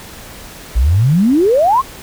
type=exponential sweep; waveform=sine; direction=up; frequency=53.4 to 1121 Hz; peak=-8 dBFS; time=0.75-1.82 s; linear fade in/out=20 ms; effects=pink hiss -34 dBFS RMS until 2.02 s